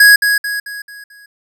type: tone with echo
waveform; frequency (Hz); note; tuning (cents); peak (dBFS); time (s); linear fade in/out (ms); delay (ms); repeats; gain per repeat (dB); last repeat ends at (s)
square; 1661.2; G#6; 0; -4; 0-0.16; 5; 220; 5; -7; 1.26
effects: none